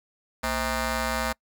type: ring-modulated tone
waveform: 10% pulse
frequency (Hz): 291.3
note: D4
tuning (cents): -14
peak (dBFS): -14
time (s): 0.43-1.33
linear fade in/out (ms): 10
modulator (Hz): 353
effects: noise-tail reverb RT60 0.1 s tail -26 dB re dry

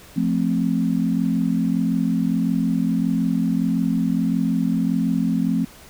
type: chord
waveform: sine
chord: F major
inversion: none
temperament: equal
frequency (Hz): 174.61 / 220 / 261.6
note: F3 / A3 / C4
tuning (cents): 0 / 0 / 0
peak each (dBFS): -22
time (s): 0.16-5.65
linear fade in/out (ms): 10
effects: pink hiss -45 dBFS RMS until 5.89 s

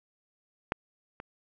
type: clicks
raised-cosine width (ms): 0.5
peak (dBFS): -12 / -25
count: 2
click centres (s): 0.721 / 1.201
effects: none

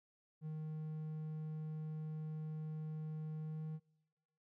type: tone with pitch glide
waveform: triangle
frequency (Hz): 155.56 to 156.55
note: D#3 to D#3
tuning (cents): 0 to +11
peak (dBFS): -39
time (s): 0.41-3.8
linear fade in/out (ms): 50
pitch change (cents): +11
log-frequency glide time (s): 3.39-3.64
effects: noise-tail reverb RT60 1.0 s tail -25 dB re dry

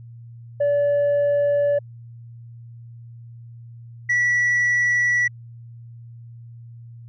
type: tone pair in turn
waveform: sine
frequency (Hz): 576 / 1948.1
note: D5 / B6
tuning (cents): -34 / -24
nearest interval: octave + major sixth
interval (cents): 2110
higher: second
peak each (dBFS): -14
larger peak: neither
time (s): 0.6-1.79 / 4.09-5.28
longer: neither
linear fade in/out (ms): 10
effects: tanh soft clip ceiling -15 dBFS + added 117 Hz sine -38 dBFS peak until 7.08 s

